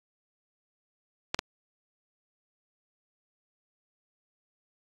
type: clicks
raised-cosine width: 0.2 ms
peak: -9 dBFS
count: 2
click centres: 1.345 / 1.391 s
effects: AAC 48 kbps